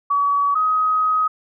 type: tone pair in turn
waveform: sine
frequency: 1136 / 1261.1 Hz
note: C#6 / D#6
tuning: +42 / +23 cents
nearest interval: major second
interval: 181 cents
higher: second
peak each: -15 dBFS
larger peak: neither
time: 0.1-0.55 / 0.55-1.28 s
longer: second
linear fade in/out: 10 ms
effects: none